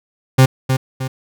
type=tone with echo; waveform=40% pulse; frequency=131 Hz; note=C3; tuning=2 cents sharp; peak=-5 dBFS; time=0.38-0.46 s; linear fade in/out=10 ms; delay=310 ms; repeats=2; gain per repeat=-7 dB; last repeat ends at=1.08 s; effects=none